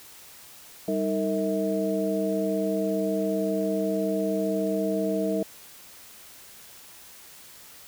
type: tone cluster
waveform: sine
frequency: 196.8 / 311.5 / 456.3 / 643 Hz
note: G3 / D#4 / A#4 / E5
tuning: +7 / +2 / -37 / -43 cents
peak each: -29 dBFS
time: 0.88-5.43 s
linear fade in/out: 2 ms
effects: white hiss -48 dBFS RMS until 7.87 s